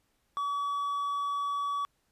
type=tone with hard clipping; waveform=sine; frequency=1139 Hz; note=C#6; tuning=47 cents sharp; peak=-30 dBFS; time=0.37-1.85 s; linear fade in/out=0 ms; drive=3 dB; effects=pink hiss -74 dBFS RMS until 2.11 s + resampled to 32000 Hz